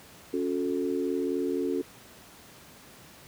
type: chord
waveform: sine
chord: F# minor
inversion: second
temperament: equal with one note detuned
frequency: 277.2 / 361.1 / 440 Hz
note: C#4 / F#4 / A4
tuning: 0 / -42 / 0 cents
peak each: -30 / -30 / -32 dBFS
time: 0.33-1.82 s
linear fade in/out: 10 ms
effects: pink hiss -51 dBFS RMS until 3.27 s + high-pass 80 Hz 12 dB/octave